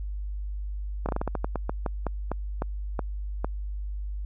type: slowing click train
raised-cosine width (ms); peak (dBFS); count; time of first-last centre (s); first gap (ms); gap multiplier
1; -14; 16; 1.06-3.445; 28; 1.22
effects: added 50 Hz sine -30 dBFS peak until 4.25 s

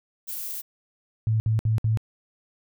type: noise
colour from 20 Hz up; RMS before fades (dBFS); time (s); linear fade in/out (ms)
violet; -33; 0.27-0.62; 20
type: tone bursts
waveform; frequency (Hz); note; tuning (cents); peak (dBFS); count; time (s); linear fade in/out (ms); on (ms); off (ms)
sine; 110.4; A2; +6; -19; 4; 1.27-1.973; 0; 130; 61
effects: none

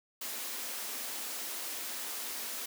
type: high-pass noise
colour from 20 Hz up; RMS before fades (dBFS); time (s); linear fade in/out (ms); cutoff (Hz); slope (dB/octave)
white; -39; 0.21-2.66; 5; 220; 96
effects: none

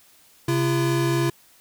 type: tone pair together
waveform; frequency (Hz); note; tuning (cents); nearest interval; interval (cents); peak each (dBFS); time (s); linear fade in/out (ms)
square; 134.63 / 340; C3 / F4; +50 / -46; octave + major third; 1604; -23; 0.48-1.3; 5
effects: white hiss -55 dBFS RMS until 1.6 s

